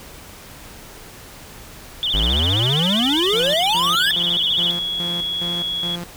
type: tone with vibrato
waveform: sine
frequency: 3263 Hz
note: G#7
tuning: 31 cents flat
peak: -18 dBFS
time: 2.03-4.71 s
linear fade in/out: 0 ms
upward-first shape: sine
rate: 15 Hz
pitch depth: 190 cents each way
type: exponential sweep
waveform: square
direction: up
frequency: 48.35 to 1760 Hz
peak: -19 dBFS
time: 2.14-4.11 s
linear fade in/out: 0 ms
type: tone with tremolo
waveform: sawtooth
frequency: 173.2 Hz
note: F3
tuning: 14 cents flat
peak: -24 dBFS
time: 3.33-6.04 s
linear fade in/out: 5 ms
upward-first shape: square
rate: 2.4 Hz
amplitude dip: 80%
type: tone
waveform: sine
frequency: 3347 Hz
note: G#7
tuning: 13 cents sharp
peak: -21 dBFS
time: 3.96-5.96 s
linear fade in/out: 10 ms
effects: pink hiss -40 dBFS RMS until 6.16 s